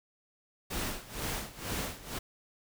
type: noise with tremolo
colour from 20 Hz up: pink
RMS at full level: -34 dBFS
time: 0.7-2.19 s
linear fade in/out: 10 ms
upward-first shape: sine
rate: 2.1 Hz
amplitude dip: 85%
effects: none